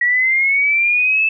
sine linear sweep, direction up, 1916 to 2637 Hz, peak -12 dBFS, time 0.01-1.29 s, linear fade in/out 5 ms, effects none

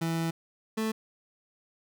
30% pulse tone pair in turn, 164.81 / 220 Hz, E3 / A3, 0 / 0 cents, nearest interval perfect fourth, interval 500 cents, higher second, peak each -25 dBFS, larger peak neither, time 0.01-0.31 / 0.77-0.92 s, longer first, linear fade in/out 10 ms, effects none

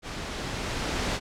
pink noise with level ramp, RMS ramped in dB -36 to -27 dBFS, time 0.02-1.2 s, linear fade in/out 50 ms, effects low-pass 6000 Hz 12 dB/octave

